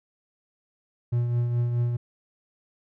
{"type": "tone with tremolo", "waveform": "triangle", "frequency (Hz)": 120, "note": "B2", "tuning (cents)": -49, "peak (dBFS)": -18, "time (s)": [1.12, 1.97], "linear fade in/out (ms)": 10, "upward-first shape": "triangle", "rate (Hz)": 4.7, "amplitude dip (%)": 45, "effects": []}